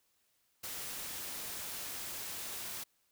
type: noise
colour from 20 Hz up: white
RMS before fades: -42 dBFS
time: 0.63-2.84 s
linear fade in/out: 10 ms
effects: white hiss -75 dBFS RMS until 3.11 s

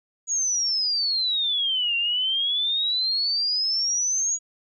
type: exponential two-way sweep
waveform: sine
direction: down then up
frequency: 6780 to 2749 to 6780 Hz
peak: -21 dBFS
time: 0.27-4.39 s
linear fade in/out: 50 ms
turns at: 1.96 s
effects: none

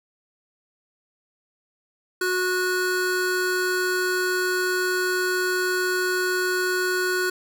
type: tone pair together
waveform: square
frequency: 366.5 / 1466 Hz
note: F#4 / F#6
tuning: -16 / -16 cents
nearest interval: 2 octaves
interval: 2400 cents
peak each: -25 dBFS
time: 2.21-7.3 s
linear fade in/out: 5 ms
effects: none

